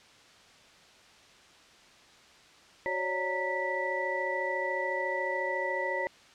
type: tone cluster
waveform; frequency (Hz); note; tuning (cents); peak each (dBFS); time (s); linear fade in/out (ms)
sine; 370.4 / 547 / 581 / 921 / 1963; F#4 / C#5 / D5 / A#5 / B6; +2 / -23 / -19 / -21 / -11; -38 / -34 / -39 / -35 / -33; 2.86-6.07; 0
effects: white hiss -56 dBFS RMS until 6.34 s + low-pass 5000 Hz 12 dB/octave